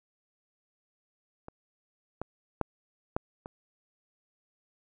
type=clicks; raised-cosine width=1 ms; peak=-28 / -20 / -13 / -14 / -26 dBFS; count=5; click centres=1.484 / 2.216 / 2.613 / 3.165 / 3.459 s; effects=none